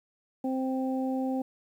harmonic tone, 261.6 Hz, C4, in tune, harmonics 1 / 2 / 3, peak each -28 / -35 / -37 dBFS, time 0.44-1.42 s, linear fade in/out 5 ms, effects 10-bit

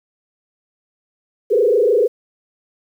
sine tone with frequency modulation, 450.3 Hz, A4, 40 cents sharp, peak -11 dBFS, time 1.5-2.08 s, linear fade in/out 20 ms, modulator 26.5 Hz, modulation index 2.1, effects 8-bit

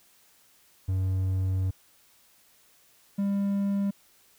triangle tone pair in turn, 94.1 / 199.39 Hz, F#2 / G3, +30 / +30 cents, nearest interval octave + minor second, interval 1300 cents, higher second, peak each -22 dBFS, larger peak neither, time 0.88-1.71 / 3.18-3.91 s, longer first, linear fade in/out 10 ms, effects white hiss -61 dBFS RMS until 4.38 s

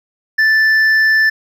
sine tone with hard clipping, 1760 Hz, A6, in tune, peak -10 dBFS, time 0.38-1.3 s, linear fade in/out 10 ms, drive 4 dB, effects none

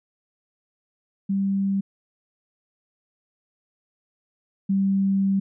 sine tone pair in turn, 196 / 195.03 Hz, G3 / G3, 0 / -9 cents, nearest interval unison, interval 9 cents, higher first, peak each -20 / -18 dBFS, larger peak second, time 1.29-1.81 / 4.69-5.4 s, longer second, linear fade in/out 10 ms, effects none

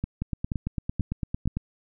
two click trains, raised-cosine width 5 ms, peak -15 / -15 dBFS, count 13 / 4, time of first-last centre 0.22-1.57 / 0.04-1.475 s, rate 8.89 / 2.09 Hz, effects none

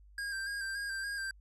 square tone with vibrato, 1600 Hz, G6, 35 cents sharp, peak -36 dBFS, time 0.18-1.31 s, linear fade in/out 2 ms, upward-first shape square, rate 3.5 Hz, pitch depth 29 cents each way, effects added 50 Hz sine -55 dBFS peak until 1.4 s + resampled to 24000 Hz

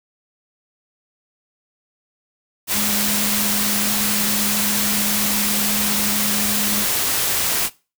sine tone in noise, 207.7 Hz, G#3, in tune, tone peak -25 dBFS, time 2.73-6.86 s, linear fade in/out 50 ms, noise white, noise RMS -20 dBFS, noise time 2.67-7.7 s, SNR -8 dB, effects noise-tail reverb RT60 0.3 s tail -20 dB re dry

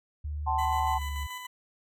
sine tone with pitch glide, 74.4 to 71.16 Hz, D2 to C#2, +23 to +46 cents, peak -31 dBFS, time 0.24-1.27 s, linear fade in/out 10 ms, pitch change -77 cents, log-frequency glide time 0.86-0.97 s
sine chord, F# diminished, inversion none, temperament equal with one note detuned, 756.8 / 880 / 1046.5 Hz, F#5 / A5 / C6, +39 / 0 / 0 cents, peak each -31 / -28 / -31 dBFS, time 0.46-0.99 s, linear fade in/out 20 ms
20% pulse tone with tremolo, 1000 Hz, B5, 21 cents sharp, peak -31 dBFS, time 0.58-1.47 s, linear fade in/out 10 ms, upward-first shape square, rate 6.9 Hz, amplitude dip 35%
effects none

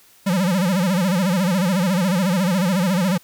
square tone with vibrato, 184.2 Hz, F#3, 7 cents flat, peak -17 dBFS, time 0.26-3.18 s, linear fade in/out 10 ms, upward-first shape sine, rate 14 Hz, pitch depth 150 cents each way, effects white hiss -52 dBFS RMS until 3.23 s

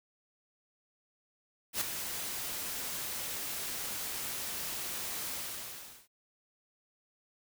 white noise with ADSR envelope, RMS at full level -30 dBFS, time 1.73-6.08 s, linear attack 81 ms, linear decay 7 ms, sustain -8 dB, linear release 750 ms, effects none

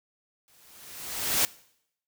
white noise with exponential growth, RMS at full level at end -22 dBFS, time 0.48-1.45 s, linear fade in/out 0 ms, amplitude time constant 210 ms, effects noise-tail reverb RT60 0.7 s tail -21 dB re dry

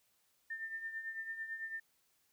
sine tone with tremolo, 1799 Hz, A6, 38 cents sharp, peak -37 dBFS, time 0.5-1.8 s, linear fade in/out 5 ms, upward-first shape triangle, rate 9 Hz, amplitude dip 70%, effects white hiss -75 dBFS RMS until 2.32 s

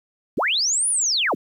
sine linear two-way sweep, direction up then down, 82.41 to 10050 to 82.41 Hz, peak -18 dBFS, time 0.37-1.35 s, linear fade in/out 10 ms, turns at 0.89 s, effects 9-bit

